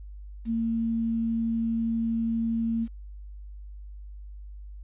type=tone with quantisation; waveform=sine; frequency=228.1 Hz; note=A#3; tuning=37 cents flat; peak=-24 dBFS; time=0.45-2.88 s; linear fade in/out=50 ms; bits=9; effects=added 50 Hz sine -39 dBFS peak until 4.83 s + resampled to 8000 Hz